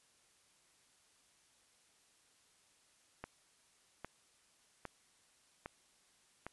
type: click train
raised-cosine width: 0.5 ms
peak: -28 dBFS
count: 5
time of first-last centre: 3.24-6.466 s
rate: 1.24 Hz
effects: white hiss -70 dBFS RMS until 6.52 s + resampled to 24000 Hz